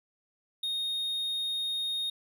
triangle tone, 3710 Hz, A#7, 9 cents flat, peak -28 dBFS, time 0.63-2.1 s, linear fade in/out 5 ms, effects none

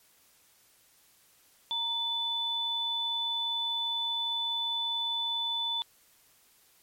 sine tone pair together, 932.3 / 3495 Hz, A#5 / A7, 0 / -12 cents, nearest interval octave + major seventh, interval 2288 cents, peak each -37 / -29 dBFS, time 1.71-5.82 s, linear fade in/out 0 ms, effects white hiss -63 dBFS RMS until 6.82 s + MP3 64 kbps

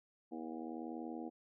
harmonic tone with a mistuned harmonic, 80.6 Hz, E2, 38 cents flat, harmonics 3 / 4 / 5 / 6 / 7 / 8 / 9 / 10, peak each -46 / -45 / -54 / -52 / -59 / -61 / -52 / -56 dBFS, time 0.31-1.3 s, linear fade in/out 20 ms, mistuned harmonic 8, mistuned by +28 cents, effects none

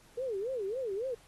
sine tone with vibrato, 452.4 Hz, A4, 48 cents sharp, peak -32 dBFS, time 0.17-1.15 s, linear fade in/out 10 ms, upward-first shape sine, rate 3.6 Hz, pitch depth 290 cents each way, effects pink hiss -61 dBFS RMS until 1.27 s + AAC 32 kbps

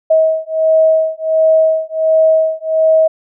sine beating tone pair, 637 / 638.4 Hz, D#5 / D#5, +41 / +44 cents, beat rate 1.4 Hz, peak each -12 dBFS, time 0.1-3.08 s, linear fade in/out 10 ms, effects none

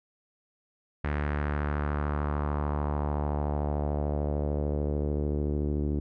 sawtooth tone with low-pass filter sweep, 73.5 Hz, D2, 2 cents sharp, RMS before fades -29 dBFS, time 1.04-6 s, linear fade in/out 5 ms, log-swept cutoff 1900 to 330 Hz, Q 2.3, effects none

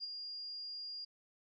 sine tone with ADSR envelope, 4824 Hz, D8, 46 cents sharp, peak -37 dBFS, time 0-1.05 s, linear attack 38 ms, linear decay 17 ms, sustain -5 dB, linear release 9 ms, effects none

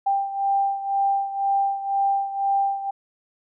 sine beating tone pair, 790 / 792 Hz, G5 / G5, +13 / +18 cents, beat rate 2 Hz, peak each -21 / -26 dBFS, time 0.06-2.91 s, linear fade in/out 10 ms, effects none

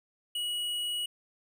sine tone with hard clipping, 2914 Hz, F#7, 27 cents flat, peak -32 dBFS, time 0.35-1.06 s, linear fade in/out 5 ms, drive 10 dB, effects none

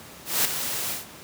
white noise with ADSR envelope, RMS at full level -20 dBFS, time 0.25-1.06 s, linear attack 200 ms, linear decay 5 ms, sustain -9 dB, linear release 150 ms, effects pink hiss -44 dBFS RMS until 1.23 s + high-pass 100 Hz 12 dB/octave

